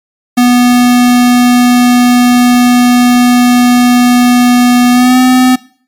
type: tone with pitch glide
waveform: square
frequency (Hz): 245.4 to 254.3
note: B3 to C4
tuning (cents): -11 to -49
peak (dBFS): -4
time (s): 0.37-5.56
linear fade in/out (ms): 10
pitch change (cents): +62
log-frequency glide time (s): 4.92-5.18
effects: noise-tail reverb RT60 0.5 s tail -21 dB re dry + MP3 96 kbps